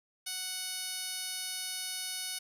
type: tone with band-pass filter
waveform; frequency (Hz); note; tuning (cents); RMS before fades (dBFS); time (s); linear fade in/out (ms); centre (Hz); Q
10% pulse; 740; F#5; 0; -38; 0.26-2.39; 10; 8000; 1.5
effects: 11-bit